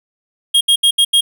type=tone bursts at uneven times; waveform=square; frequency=3254 Hz; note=G#7; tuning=36 cents flat; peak=-9 dBFS; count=5; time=0.54-0.61 / 0.68-0.76 / 0.83-0.91 / 0.98-1.05 / 1.13-1.21 s; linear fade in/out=10 ms; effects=none